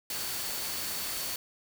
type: tone in noise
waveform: sine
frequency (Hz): 4470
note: C#8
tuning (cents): +14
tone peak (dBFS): -42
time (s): 0.1-1.36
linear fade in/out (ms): 2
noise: white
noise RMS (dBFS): -35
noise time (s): 0.1-1.36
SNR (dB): -10
effects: none